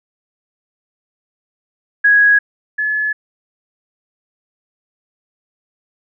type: tone pair in turn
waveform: sine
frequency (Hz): 1661.2 / 1712.8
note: G#6 / A6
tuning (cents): 0 / -47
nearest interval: minor second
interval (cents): 53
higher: second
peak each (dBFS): -7 / -15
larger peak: first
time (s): 2.04-2.39 / 2.78-3.13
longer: neither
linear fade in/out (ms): 10
effects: none